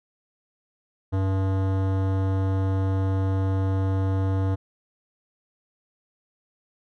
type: tone with hard clipping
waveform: sine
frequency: 95.8 Hz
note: G2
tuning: 39 cents flat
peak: -23 dBFS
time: 1.12-4.56 s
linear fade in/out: 20 ms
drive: 18 dB
effects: none